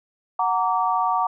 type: chord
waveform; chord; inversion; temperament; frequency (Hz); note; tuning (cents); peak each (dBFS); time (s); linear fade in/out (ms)
sine; Gb augmented; none; just; 740 / 925 / 1156.2; Gb5 / Bb5 / D6; 0 / -14 / -27; -23; 0.39-1.27; 5
effects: none